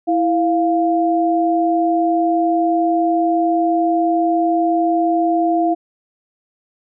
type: tone pair together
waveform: sine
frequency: 329.6 / 698.5 Hz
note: E4 / F5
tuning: 0 / 0 cents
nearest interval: octave + minor second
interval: 1300 cents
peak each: -16 dBFS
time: 0.07-5.75 s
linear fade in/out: 20 ms
effects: none